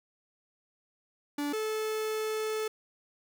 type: tone pair in turn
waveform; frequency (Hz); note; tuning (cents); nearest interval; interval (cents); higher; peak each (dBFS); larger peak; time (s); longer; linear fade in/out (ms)
45% pulse; 290 / 434.5; D4 / A4; -22 / -22; perfect fifth; 700; second; -30 / -30; neither; 1.38-1.53 / 1.53-2.68; second; 5
effects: none